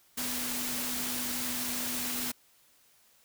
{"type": "tone in noise", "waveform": "sine", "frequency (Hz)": 246.9, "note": "B3", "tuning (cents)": 0, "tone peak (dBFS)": -40, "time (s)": [0.17, 2.32], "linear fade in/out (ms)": 10, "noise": "white", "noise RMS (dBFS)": -34, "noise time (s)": [0.17, 2.32], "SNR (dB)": -9, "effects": ["white hiss -64 dBFS RMS until 3.24 s"]}